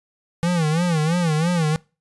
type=tone with vibrato; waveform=square; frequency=164.81 Hz; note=E3; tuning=in tune; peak=-18 dBFS; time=0.43-1.76 s; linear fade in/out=0 ms; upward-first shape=sine; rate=3 Hz; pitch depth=140 cents each way; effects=noise-tail reverb RT60 0.3 s tail -23 dB re dry + resampled to 24000 Hz